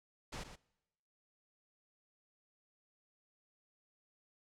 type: noise with echo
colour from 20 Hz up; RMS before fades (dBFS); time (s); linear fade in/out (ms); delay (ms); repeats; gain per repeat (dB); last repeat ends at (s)
pink; -44; 0.32-0.44; 10; 120; 1; -9; 0.56
effects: noise-tail reverb RT60 1.0 s tail -24 dB re dry + low-pass 7000 Hz 12 dB/octave